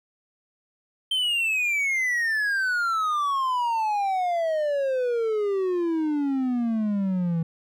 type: exponential sweep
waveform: triangle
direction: down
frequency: 3136 to 162.1 Hz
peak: -20 dBFS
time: 1.11-7.43 s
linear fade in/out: 5 ms
effects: none